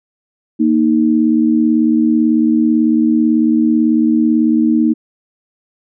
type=tone pair together; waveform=sine; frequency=233.1 / 311.2 Hz; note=A#3 / D#4; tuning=0 / 0 cents; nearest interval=perfect fourth; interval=500 cents; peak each=-12 dBFS; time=0.59-4.94 s; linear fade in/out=20 ms; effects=none